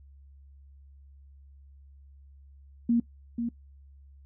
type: tone with echo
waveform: sine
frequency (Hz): 234.7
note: A#3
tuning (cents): +12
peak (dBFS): -20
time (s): 2.89-3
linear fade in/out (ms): 5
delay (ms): 490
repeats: 1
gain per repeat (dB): -7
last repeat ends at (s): 3.49
effects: noise-tail reverb RT60 0.1 s tail -20 dB re dry + added 69 Hz sine -50 dBFS peak until 4.25 s